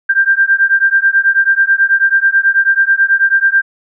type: beating tone pair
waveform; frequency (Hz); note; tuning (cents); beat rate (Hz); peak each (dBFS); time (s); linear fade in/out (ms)
sine; 1580 / 1589.2; G6 / G6; +13 / +23; 9.2; -11; 0.09-3.62; 10
effects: none